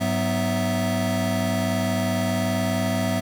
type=tone cluster; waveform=square; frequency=103 / 187.5 / 247.9 / 657 Hz; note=G#2 / F#3 / B3 / E5; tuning=-14 / +23 / +7 / -6 cents; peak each=-28 / -28 / -27 / -28 dBFS; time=0-3.21 s; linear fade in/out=20 ms; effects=none